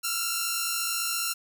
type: tone pair together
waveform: 5% pulse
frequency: 1342.3 / 1396.9 Hz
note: E6 / F6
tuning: +31 / 0 cents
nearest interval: minor second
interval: 69 cents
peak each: -18 dBFS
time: 0.03-1.34 s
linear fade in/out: 20 ms
effects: none